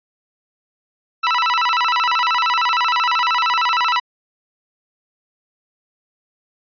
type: tone with vibrato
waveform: sawtooth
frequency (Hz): 1140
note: C#6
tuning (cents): +48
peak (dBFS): -11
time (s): 1.23-4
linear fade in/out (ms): 10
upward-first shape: square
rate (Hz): 13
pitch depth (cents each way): 260
effects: resampled to 11025 Hz

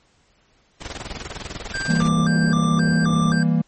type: noise with tremolo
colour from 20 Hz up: pink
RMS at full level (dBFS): -30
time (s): 0.8-2.11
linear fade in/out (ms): 20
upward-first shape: square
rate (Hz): 20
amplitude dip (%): 70
type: tone with vibrato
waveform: square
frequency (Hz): 1365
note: F6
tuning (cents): -40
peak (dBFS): -25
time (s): 1.74-3.43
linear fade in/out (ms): 2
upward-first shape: square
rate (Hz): 1.9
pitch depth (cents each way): 250
type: chord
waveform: triangle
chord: E diminished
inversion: none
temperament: equal with one note detuned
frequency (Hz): 164.81 / 198.28 / 233.1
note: E3 / G3 / Bb3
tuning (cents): 0 / +20 / 0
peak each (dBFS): -16 / -21 / -19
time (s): 1.88-3.62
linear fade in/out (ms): 10
type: low-pass noise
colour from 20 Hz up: white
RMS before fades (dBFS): -34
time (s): 1.9-3.41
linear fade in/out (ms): 50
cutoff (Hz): 490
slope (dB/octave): 24
effects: pink hiss -60 dBFS RMS until 3.67 s + MP3 32 kbps

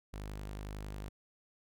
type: tone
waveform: sawtooth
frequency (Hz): 51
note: G#1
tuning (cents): -31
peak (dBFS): -37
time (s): 0.13-1.09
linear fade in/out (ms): 10
effects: none

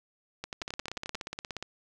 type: two click trains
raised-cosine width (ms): 0.2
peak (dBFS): -19 / -19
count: 9 / 18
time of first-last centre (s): 0.44-1.148 / 0.62-1.626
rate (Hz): 11.3 / 16.9
effects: none

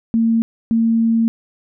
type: tone pair in turn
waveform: sine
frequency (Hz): 227.6 / 227.6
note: A#3 / A#3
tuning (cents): -41 / -41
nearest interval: unison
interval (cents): 0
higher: neither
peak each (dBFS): -12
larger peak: neither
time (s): 0.14-0.42 / 0.71-1.28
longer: second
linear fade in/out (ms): 0
effects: none

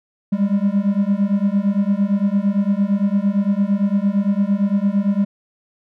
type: beating tone pair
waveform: triangle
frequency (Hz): 196 / 204.8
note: G3 / G#3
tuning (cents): 0 / -24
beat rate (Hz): 8.8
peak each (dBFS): -16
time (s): 0.32-5.25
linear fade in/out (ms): 10
effects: none

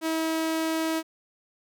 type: tone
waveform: sawtooth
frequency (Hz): 321.8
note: E4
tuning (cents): -42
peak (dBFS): -21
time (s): 0.01-1.03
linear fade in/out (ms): 50
effects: none

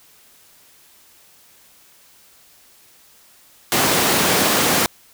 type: high-pass noise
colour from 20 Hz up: pink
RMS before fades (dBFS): -17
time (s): 3.72-4.86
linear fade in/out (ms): 0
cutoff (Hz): 200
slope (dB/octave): 12
effects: white hiss -51 dBFS RMS until 5.13 s

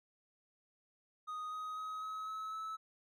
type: tone with pitch steps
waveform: triangle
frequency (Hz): 1244.5 / 1256.1 / 1267.7 / 1279.5 / 1291.4 / 1303.4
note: D#6 / D#6 / D#6 / D#6 / E6 / E6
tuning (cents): 0 / +16 / +32 / +48 / -36 / -20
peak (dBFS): -38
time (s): 1.27-2.77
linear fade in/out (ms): 20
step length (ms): 250
effects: none

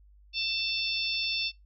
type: harmonic tone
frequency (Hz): 889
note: A5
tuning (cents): +18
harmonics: 3 / 4 / 5 / 6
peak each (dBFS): -32 / -33 / -34 / -35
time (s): 0.33-1.52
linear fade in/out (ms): 50
effects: noise-tail reverb RT60 0.2 s tail -26 dB re dry + added 50 Hz sine -54 dBFS peak until 1.65 s

